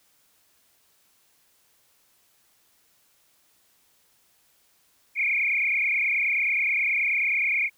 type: tone with frequency modulation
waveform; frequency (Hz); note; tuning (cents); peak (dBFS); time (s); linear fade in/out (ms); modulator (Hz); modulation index
sine; 2284; D7; -49; -21; 5.15-7.7; 50; 29.4; 5.4
effects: white hiss -64 dBFS RMS until 7.77 s